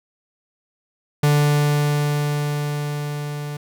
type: tone with level ramp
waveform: 45% pulse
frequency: 146.83 Hz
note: D3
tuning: in tune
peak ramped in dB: -13 to -27 dBFS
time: 1.23-3.57 s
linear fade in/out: 5 ms
effects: none